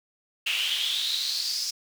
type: noise with high-pass filter sweep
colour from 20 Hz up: brown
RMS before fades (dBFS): -28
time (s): 0.46-1.71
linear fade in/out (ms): 10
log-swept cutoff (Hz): 2700 to 5300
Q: 7.1
effects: none